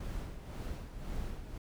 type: noise with tremolo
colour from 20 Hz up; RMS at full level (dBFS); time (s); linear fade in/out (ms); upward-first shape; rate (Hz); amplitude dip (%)
brown; -38; 0-1.58; 5; sine; 1.9; 60
effects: none